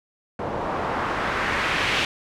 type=noise with low-pass filter sweep; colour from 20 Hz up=white; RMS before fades=-25 dBFS; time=0.39-2.05 s; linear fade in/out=2 ms; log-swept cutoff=710 to 2800 Hz; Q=1.4; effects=none